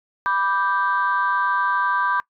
sine chord, G major, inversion first, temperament equal, 987.8 / 1174.7 / 1568 Hz, B5 / D6 / G6, 0 / 0 / 0 cents, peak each -22 dBFS, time 0.26-2.2 s, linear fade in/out 0 ms, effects noise-tail reverb RT60 0.1 s tail -21 dB re dry + tanh soft clip ceiling -10 dBFS

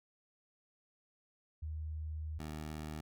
sine / 15% pulse tone pair in turn, 77.78 / 76.93 Hz, D#2 / D#2, 0 / -19 cents, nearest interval unison, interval 19 cents, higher first, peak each -38 / -35 dBFS, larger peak second, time 1.62-2.39 / 2.39-3.01 s, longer first, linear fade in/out 10 ms, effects none

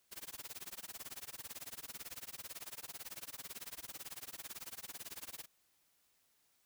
white noise with tremolo, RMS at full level -45 dBFS, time 0.11-5.46 s, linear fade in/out 20 ms, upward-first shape sine, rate 18 Hz, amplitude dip 100%, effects white hiss -75 dBFS RMS until 6.65 s

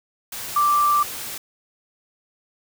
sine tone in noise, 1174.7 Hz, D6, in tune, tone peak -15 dBFS, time 0.56-1.03 s, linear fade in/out 5 ms, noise white, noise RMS -32 dBFS, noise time 0.32-1.38 s, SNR +14 dB, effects none

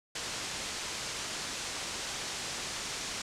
white low-pass noise, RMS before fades -38 dBFS, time 0.15-3.22 s, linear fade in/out 5 ms, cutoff 7600 Hz, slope 24 dB/octave, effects low-pass 12000 Hz 12 dB/octave

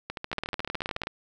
two click trains, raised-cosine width 0.3 ms, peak -14 / -17 dBFS, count 15 / 14, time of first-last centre 0.33-1.071 / 0.1-1.035 s, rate 18.9 / 13.9 Hz, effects none

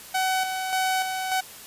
sawtooth tone with tremolo, 753 Hz, F#5, 30 cents sharp, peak -18 dBFS, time 0.14-1.41 s, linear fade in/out 10 ms, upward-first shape square, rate 1.7 Hz, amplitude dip 45%, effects white hiss -43 dBFS RMS until 1.66 s + resampled to 32000 Hz

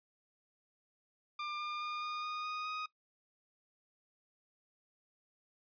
sawtooth tone with pitch steps, 1195 / 1204 / 1213.1 / 1222.2 / 1231.4 / 1240.7 / 1250.1 Hz, D6 / D6 / D#6 / D#6 / D#6 / D#6 / D#6, +30 / +43 / -44 / -31 / -18 / -5 / +8 cents, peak -34 dBFS, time 1.39-2.86 s, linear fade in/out 5 ms, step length 210 ms, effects noise-tail reverb RT60 0.1 s tail -18 dB re dry + resampled to 11025 Hz

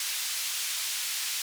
pink band-pass noise, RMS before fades -32 dBFS, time 0-1.42 s, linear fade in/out 2 ms, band 2900 to 13000 Hz, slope 12 dB/octave, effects none

